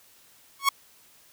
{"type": "tone with exponential growth", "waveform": "sawtooth", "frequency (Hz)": 1105, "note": "C#6", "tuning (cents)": -6, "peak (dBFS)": -12, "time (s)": [0.59, 0.69], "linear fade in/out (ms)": 5, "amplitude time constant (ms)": 21, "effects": ["white hiss -57 dBFS RMS until 1.32 s"]}